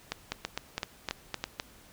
two click trains, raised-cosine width 0.2 ms, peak -14 / -14 dBFS, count 6 / 5, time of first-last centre 0.32-1.599 / 0.12-1.44 s, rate 3.91 / 3.03 Hz, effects pink hiss -56 dBFS RMS until 1.92 s

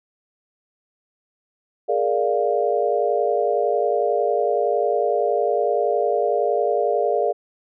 sine chord, Bb dominant seventh, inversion third, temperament equal, 415.3 / 466.2 / 587.3 / 698.5 Hz, Ab4 / Bb4 / D5 / F5, 0 / 0 / 0 / 0 cents, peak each -23 dBFS, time 1.88-7.33 s, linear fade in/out 20 ms, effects none

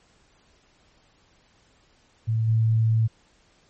sine tone with level steps, 111.9 Hz, A2, 30 cents sharp, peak -20 / -17 dBFS, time 2.27-3.08 s, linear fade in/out 20 ms, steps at 2.47 s, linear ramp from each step 20 ms, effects pink hiss -61 dBFS RMS until 3.69 s + MP3 32 kbps

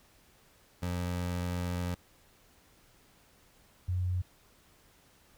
25% pulse / sine tone pair in turn, 88.6 / 90.62 Hz, F2 / F#2, +25 / -36 cents, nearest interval unison, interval 39 cents, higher second, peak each -28 dBFS, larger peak neither, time 0.82-1.95 / 3.88-4.22 s, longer first, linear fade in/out 10 ms, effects pink hiss -63 dBFS RMS until 5.37 s

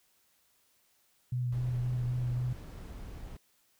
sine tone with vibrato, 123.47 Hz, B2, in tune, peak -29 dBFS, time 1.32-2.53 s, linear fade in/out 5 ms, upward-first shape sine, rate 3.8 Hz, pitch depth 17 cents each way
brown noise, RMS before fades -44 dBFS, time 1.52-3.37 s, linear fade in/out 5 ms
effects white hiss -70 dBFS RMS until 3.79 s

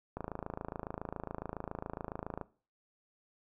click train, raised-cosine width 1 ms, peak -24 dBFS, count 62, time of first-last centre 0.17-2.413 s, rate 27.2 Hz, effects noise-tail reverb RT60 0.4 s tail -19 dB re dry

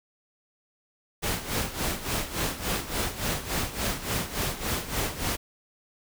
pink noise with tremolo, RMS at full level -27 dBFS, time 1.22-5.37 s, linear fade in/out 20 ms, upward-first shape sine, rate 3.5 Hz, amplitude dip 75%, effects none

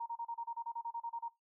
sine tone bursts, 932.3 Hz, A#5, in tune, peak -37 dBFS, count 14, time 0-1.285 s, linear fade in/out 10 ms, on 63 ms, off 31 ms, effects noise-tail reverb RT60 0.2 s tail -20 dB re dry

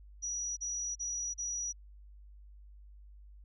sine tone bursts, 5830 Hz, F#8, 26 cents flat, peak -34 dBFS, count 4, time 0.22-1.728 s, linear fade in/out 20 ms, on 350 ms, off 36 ms, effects added 50 Hz sine -51 dBFS peak until 3.44 s

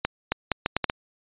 accelerating click train, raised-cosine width 0.3 ms, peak -6 dBFS, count 7, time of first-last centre 0.05-0.899 s, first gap 270 ms, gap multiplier 0.73, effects resampled to 8000 Hz

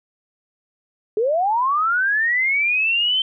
sine linear sweep, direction up, 407.6 to 3117 Hz, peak -16 dBFS, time 1.17-3.22 s, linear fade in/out 2 ms, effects none

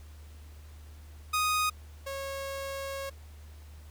sawtooth tone pair in turn, 1244.5 / 547.2 Hz, D#6 / C#5, 0 / -23 cents, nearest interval octave + major second, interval 1423 cents, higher first, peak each -22 / -31 dBFS, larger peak first, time 1.33-1.7 / 2.06-3.1 s, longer second, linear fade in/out 10 ms, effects added 75 Hz sine -46 dBFS peak until 3.9 s + pink hiss -59 dBFS RMS until 3.9 s

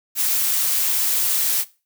blue noise, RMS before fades -20 dBFS, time 0.15-1.65 s, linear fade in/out 50 ms, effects noise-tail reverb RT60 0.3 s tail -18 dB re dry

